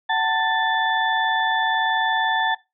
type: tone cluster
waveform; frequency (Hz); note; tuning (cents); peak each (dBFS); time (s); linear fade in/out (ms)
sine; 750 / 891 / 1765 / 3493; F#5 / A5 / A6 / A7; +23 / +22 / +5 / -13; -25 / -22 / -23 / -28; 0.09-2.55; 10
effects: noise-tail reverb RT60 0.2 s tail -18 dB re dry